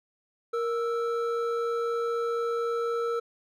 triangle tone pair together, 467.5 / 1318.5 Hz, A#4 / E6, +5 / 0 cents, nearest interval octave + tritone, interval 1795 cents, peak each -25 / -31 dBFS, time 0.53-3.2 s, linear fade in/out 10 ms, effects none

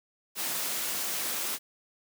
white high-pass noise, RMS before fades -32 dBFS, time 0.35-1.59 s, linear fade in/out 50 ms, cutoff 180 Hz, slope 12 dB/octave, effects none

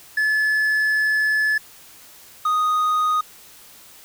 triangle tone pair in turn, 1724 / 1243.2 Hz, A6 / D#6, -36 / -2 cents, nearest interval tritone, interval 566 cents, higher first, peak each -15 dBFS, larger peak neither, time 0.17-1.58 / 2.45-3.21 s, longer first, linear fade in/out 5 ms, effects white hiss -46 dBFS RMS until 4.04 s

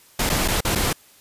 pink noise with dropouts, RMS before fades -21 dBFS, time 0.19-0.93 s, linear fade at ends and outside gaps 5 ms, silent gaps 0.294-0.298 / 0.479-0.483 / 0.607-0.649 / 0.752-0.756 s, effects white hiss -52 dBFS RMS until 1.2 s + resampled to 32000 Hz

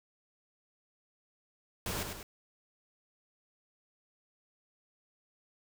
pink noise with echo, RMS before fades -36 dBFS, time 1.86-2.03 s, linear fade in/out 2 ms, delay 100 ms, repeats 2, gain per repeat -5 dB, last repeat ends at 2.23 s, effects none

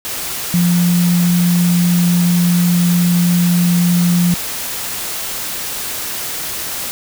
sine tone in noise, 175 Hz, F3, 4 cents sharp, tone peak -10 dBFS, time 0.54-4.34 s, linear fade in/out 0 ms, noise white, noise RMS -23 dBFS, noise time 0.05-6.91 s, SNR +10 dB, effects none

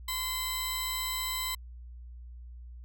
15% pulse tone pair together, 1031 / 3945 Hz, C6 / B7, -26 / -3 cents, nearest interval octave + major seventh, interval 2323 cents, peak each -28 / -27 dBFS, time 0.08-1.55 s, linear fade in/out 5 ms, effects added 60 Hz sine -43 dBFS peak until 2.84 s

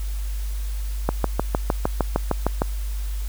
click train, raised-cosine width 1 ms, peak -5 dBFS, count 11, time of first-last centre 1.09-2.619 s, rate 6.54 Hz, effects added 50 Hz sine -24 dBFS peak until 3.28 s + white hiss -43 dBFS RMS until 3.28 s

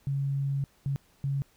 sine tone bursts at uneven times, 138.59 Hz, C#3, in tune, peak -26 dBFS, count 3, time 0.07-0.64 / 0.86-0.96 / 1.24-1.42 s, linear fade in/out 0 ms, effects pink hiss -64 dBFS RMS until 1.56 s

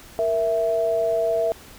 sine tone pair together, 466.2 / 659.3 Hz, A#4 / E5, 0 / 0 cents, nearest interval tritone, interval 600 cents, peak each -24 / -20 dBFS, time 0.19-1.52 s, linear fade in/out 0 ms, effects pink hiss -45 dBFS RMS until 1.78 s

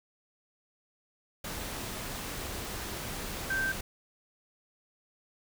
sine tone in noise, 1562 Hz, G6, 7 cents flat, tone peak -28 dBFS, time 3.5-3.72 s, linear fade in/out 5 ms, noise pink, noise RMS -38 dBFS, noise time 1.44-3.81 s, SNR +7 dB, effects none

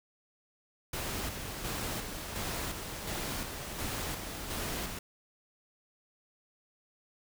pink noise with tremolo, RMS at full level -36 dBFS, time 0.93-4.99 s, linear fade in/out 5 ms, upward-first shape square, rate 1.4 Hz, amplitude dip 40%, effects none

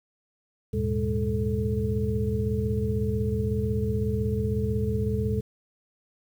sine tone cluster, 77.5 / 103.3 / 119.4 / 204.4 / 436.5 Hz, D#2 / G#2 / A#2 / G#3 / A4, -6 / -9 / +42 / -27 / -14 cents, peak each -30 dBFS, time 0.73-5.41 s, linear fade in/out 10 ms, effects 9-bit

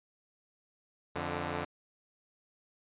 5% pulse tone pair together, 87.16 / 146.83 Hz, F2 / D3, -3 / 0 cents, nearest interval major sixth, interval 903 cents, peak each -25 dBFS, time 1.15-1.65 s, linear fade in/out 10 ms, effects resampled to 8000 Hz

